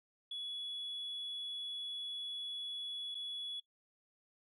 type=tone with dropouts; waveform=sine; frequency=3390 Hz; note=G#7; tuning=35 cents sharp; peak=-38 dBFS; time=0.31-3.6 s; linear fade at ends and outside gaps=5 ms; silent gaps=3.146-3.151 s; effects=noise-tail reverb RT60 0.1 s tail -19 dB re dry + tanh soft clip ceiling -37 dBFS